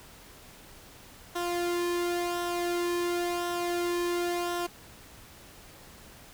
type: tone with flanger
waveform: sawtooth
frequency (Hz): 349.2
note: F4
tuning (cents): 0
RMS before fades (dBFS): -30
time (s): 1.35-4.67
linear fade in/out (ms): 10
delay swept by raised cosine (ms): 0.43 to 1.41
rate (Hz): 0.94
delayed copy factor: -0.55
effects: pink hiss -51 dBFS RMS until 6.33 s